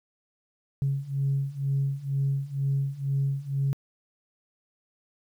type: beating tone pair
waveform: sine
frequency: 136.8 / 138.9 Hz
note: C#3 / C#3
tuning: -23 / +4 cents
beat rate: 2.1 Hz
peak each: -28 / -26 dBFS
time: 0.82-3.73 s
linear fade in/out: 0 ms
effects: tanh soft clip ceiling -18 dBFS + 10-bit